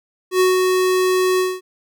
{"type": "tone with ADSR envelope", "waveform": "square", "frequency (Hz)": 370, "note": "F#4", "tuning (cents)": 0, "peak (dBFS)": -12, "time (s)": [0.31, 1.61], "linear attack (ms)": 91, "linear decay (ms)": 160, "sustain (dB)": -3, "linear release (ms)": 220, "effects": []}